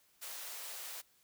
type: high-pass noise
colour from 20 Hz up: white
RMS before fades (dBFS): -45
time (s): 0.21-1.02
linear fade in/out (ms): 20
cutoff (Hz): 470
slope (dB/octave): 24
effects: white hiss -70 dBFS RMS until 1.23 s